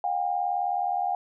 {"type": "tone pair together", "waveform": "sine", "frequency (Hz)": [718.5, 798], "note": ["F5", "G5"], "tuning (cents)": [49, 31], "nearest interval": "major second", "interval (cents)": 182, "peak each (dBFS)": -27, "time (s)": [0.04, 1.15], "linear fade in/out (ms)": 2, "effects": []}